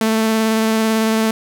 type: tone with vibrato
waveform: sawtooth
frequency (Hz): 221.2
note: A3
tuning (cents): +9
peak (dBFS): -10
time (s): 0.01-1.31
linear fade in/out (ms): 2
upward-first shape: square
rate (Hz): 18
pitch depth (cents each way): 10
effects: none